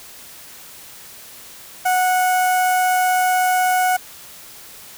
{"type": "tone with notch filter", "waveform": "sawtooth", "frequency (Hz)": 736, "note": "F#5", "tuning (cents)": -9, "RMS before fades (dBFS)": -17, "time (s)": [1.85, 3.97], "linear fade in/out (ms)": 10, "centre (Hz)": 3900, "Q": 0.68, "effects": ["white hiss -40 dBFS RMS until 4.97 s"]}